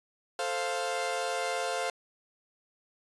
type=chord; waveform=sawtooth; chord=F major; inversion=first; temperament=equal; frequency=440 / 523.3 / 698.5 Hz; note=A4 / C5 / F5; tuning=0 / 0 / 0 cents; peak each=-33 / -30 / -29 dBFS; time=0.39-1.9 s; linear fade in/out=2 ms; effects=resampled to 24000 Hz